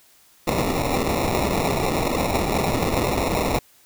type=noise with sample-and-hold; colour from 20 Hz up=white; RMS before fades=-22 dBFS; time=0.47-3.59 s; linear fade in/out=5 ms; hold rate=1575 Hz; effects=white hiss -55 dBFS RMS until 3.85 s